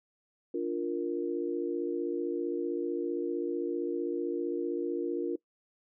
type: chord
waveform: sine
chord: Bb major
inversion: first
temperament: equal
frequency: 293.7 / 349.2 / 466.2 Hz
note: D4 / F4 / Bb4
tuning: 0 / 0 / 0 cents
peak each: -35 / -32 / -35 dBFS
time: 0.54-5.36 s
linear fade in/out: 5 ms
effects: noise-tail reverb RT60 0.1 s tail -21 dB re dry